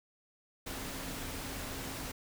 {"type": "tone in noise", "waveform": "sine", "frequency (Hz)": 267.1, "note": "C4", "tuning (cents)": 36, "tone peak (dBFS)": -48, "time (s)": [0.66, 2.12], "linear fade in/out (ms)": 10, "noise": "pink", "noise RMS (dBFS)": -41, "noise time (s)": [0.66, 2.12], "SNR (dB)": -10, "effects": []}